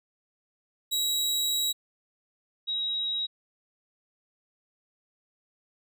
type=tone pair in turn; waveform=sawtooth / sine; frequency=3863 / 3827 Hz; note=B7 / A#7; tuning=-39 / +45 cents; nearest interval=unison; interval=16 cents; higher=first; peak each=-22 / -27 dBFS; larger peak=first; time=0.91-1.73 / 2.67-3.27 s; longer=first; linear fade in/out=20 ms; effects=none